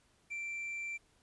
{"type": "tone with quantisation", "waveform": "triangle", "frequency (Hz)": 2349, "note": "D7", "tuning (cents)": 0, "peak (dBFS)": -36, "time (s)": [0.3, 0.98], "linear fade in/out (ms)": 20, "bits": 11, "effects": ["pink hiss -70 dBFS RMS until 1.22 s", "resampled to 24000 Hz"]}